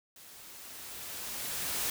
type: noise with level ramp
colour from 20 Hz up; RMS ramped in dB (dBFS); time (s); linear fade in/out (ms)
white; -53 to -32; 0.16-1.9; 2
effects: none